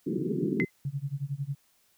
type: band-pass noise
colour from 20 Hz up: white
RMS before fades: -29 dBFS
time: 0.06-0.65 s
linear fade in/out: 10 ms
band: 130 to 420 Hz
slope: 96 dB/octave
type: tone with exponential decay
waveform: sine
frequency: 2054 Hz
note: C7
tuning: 33 cents flat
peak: -22 dBFS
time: 0.6-0.7 s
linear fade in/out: 0 ms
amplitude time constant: 21 ms
type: tone with tremolo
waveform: sine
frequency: 140 Hz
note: C#3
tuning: 18 cents sharp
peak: -27 dBFS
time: 0.85-1.55 s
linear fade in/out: 2 ms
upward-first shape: sine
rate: 11 Hz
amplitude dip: 95%
effects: white hiss -67 dBFS RMS until 1.97 s